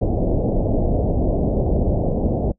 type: low-pass noise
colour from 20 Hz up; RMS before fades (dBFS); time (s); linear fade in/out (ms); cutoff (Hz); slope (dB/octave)
pink; -19; 0.01-2.52; 10; 690; 48
effects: noise-tail reverb RT60 0.1 s tail -22 dB re dry